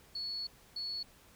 sine tone bursts at uneven times, 4396 Hz, C#8, 15 cents flat, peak -36 dBFS, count 2, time 0.15-0.47 / 0.76-1.03 s, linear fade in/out 5 ms, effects pink hiss -61 dBFS RMS until 1.35 s

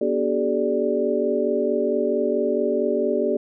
sine tone cluster, 241 / 289 / 381.6 / 426.1 / 586 Hz, B3 / D4 / G4 / G#4 / D5, -42 / -28 / -47 / +44 / -4 cents, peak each -27 / -29 / -24 / -24 / -25 dBFS, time 0.01-3.37 s, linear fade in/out 5 ms, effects none

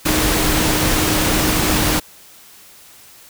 sine tone in noise, 309.3 Hz, D#4, 10 cents flat, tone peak -22 dBFS, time 0.05-2 s, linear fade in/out 10 ms, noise pink, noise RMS -17 dBFS, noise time 0.05-2 s, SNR -8 dB, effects white hiss -44 dBFS RMS until 3.29 s

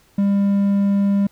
triangle tone, 199.7 Hz, G3, 32 cents sharp, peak -12 dBFS, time 0.18-1.27 s, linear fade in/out 5 ms, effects pink hiss -56 dBFS RMS until 1.31 s

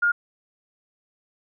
sine tone, 1418 Hz, F6, 26 cents sharp, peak -17 dBFS, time 0.02-0.12 s, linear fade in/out 10 ms, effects none

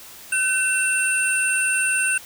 sine tone cluster, 1518 / 2694 / 8990 Hz, F#6 / E7 / C#9, +44 / +37 / +23 cents, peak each -22 dBFS, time 0.32-2.18 s, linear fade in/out 5 ms, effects tanh soft clip ceiling -9 dBFS + white hiss -42 dBFS RMS until 2.25 s

